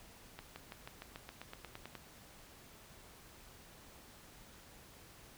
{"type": "accelerating click train", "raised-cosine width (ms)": 0.3, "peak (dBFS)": -30, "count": 13, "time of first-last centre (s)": [0.39, 1.953], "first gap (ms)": 170, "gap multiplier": 0.95, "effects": ["pink hiss -58 dBFS RMS until 5.37 s"]}